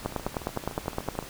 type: two click trains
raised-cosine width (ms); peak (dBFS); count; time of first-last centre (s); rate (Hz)
1; -13 / -24; 12 / 17; 0.06-1.189 / 0.05-1.226; 9.74 / 13.6
effects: pink hiss -43 dBFS RMS until 1.29 s